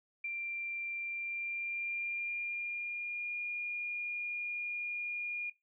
sine tone with pitch glide, 2367 to 2424 Hz, D7 to D#7, +13 to -46 cents, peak -35 dBFS, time 0.24-5.5 s, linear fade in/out 5 ms, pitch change +41 cents, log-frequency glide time 0.96-3.37 s, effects noise-tail reverb RT60 0.2 s tail -17 dB re dry

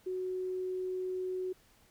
sine tone, 370 Hz, F#4, in tune, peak -33 dBFS, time 0.06-1.53 s, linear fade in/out 10 ms, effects pink hiss -65 dBFS RMS until 1.9 s

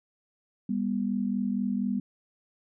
sine tone pair together, 200 / 244.2 Hz, G3 / B3, +35 / -19 cents, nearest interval minor third, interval 346 cents, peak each -28 / -29 dBFS, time 0.69-2 s, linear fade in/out 5 ms, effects none

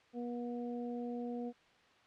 harmonic tone, 240.9 Hz, B3, 43 cents flat, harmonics 1 / 2 / 3, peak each -39 / -43 / -49 dBFS, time 0.13-1.53 s, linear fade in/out 50 ms, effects white hiss -65 dBFS RMS until 2.06 s + low-pass 3000 Hz 12 dB/octave

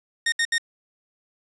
sawtooth tone bursts, 1846 Hz, A#6, 17 cents flat, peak -16 dBFS, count 3, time 0.26-0.582 s, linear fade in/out 5 ms, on 62 ms, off 68 ms, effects resampled to 22050 Hz + 7-bit

